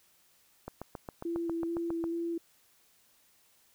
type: click train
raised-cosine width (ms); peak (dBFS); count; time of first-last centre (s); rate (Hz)
1; -25; 11; 0.68-2.041; 7.35
type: tone with vibrato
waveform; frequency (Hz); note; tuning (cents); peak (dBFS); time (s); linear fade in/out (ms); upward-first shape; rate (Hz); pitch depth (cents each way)
sine; 335.4; E4; +30; -31; 1.25-2.38; 5; square; 2.3; 12
effects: white hiss -66 dBFS RMS until 3.74 s